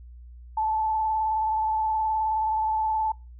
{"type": "tone with vibrato", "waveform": "sine", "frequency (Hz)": 873, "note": "A5", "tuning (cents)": -14, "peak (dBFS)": -22, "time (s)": [0.57, 3.12], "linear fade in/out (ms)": 5, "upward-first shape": "sine", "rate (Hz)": 19, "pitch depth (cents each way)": 23, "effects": ["noise-tail reverb RT60 0.3 s tail -25 dB re dry", "added 60 Hz sine -42 dBFS peak until 3.39 s"]}